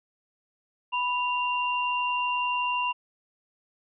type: tone pair together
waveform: sine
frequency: 987 / 2776 Hz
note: B5 / F7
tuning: -1 / -11 cents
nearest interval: octave + tritone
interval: 1790 cents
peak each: -26 / -29 dBFS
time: 0.92-2.93 s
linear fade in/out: 20 ms
effects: none